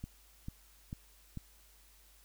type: click train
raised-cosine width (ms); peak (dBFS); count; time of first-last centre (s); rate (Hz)
5; -28; 4; 0.04-1.373; 2.25
effects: added 50 Hz sine -63 dBFS peak until 2.24 s + white hiss -64 dBFS RMS until 2.24 s